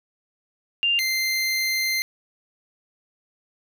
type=tone pair in turn; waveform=sine / 25% pulse; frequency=2794 / 2084 Hz; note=F7 / C7; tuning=0 / -7 cents; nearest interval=perfect fourth; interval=507 cents; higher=first; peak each=-18 dBFS; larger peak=neither; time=0.83-0.99 / 0.99-2.02 s; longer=second; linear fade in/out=0 ms; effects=none